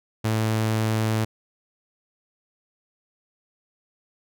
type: tone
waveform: sawtooth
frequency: 110 Hz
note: A2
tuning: in tune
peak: -17 dBFS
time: 0.24-1.25 s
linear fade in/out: 10 ms
effects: none